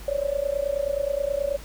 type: tone with amplitude modulation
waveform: sine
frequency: 564 Hz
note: C#5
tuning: 30 cents sharp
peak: -19 dBFS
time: 0.08-1.57 s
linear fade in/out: 2 ms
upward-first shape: sine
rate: 29.4 Hz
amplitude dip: 90%
effects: added 50 Hz sine -39 dBFS peak until 1.64 s + pink hiss -45 dBFS RMS until 1.64 s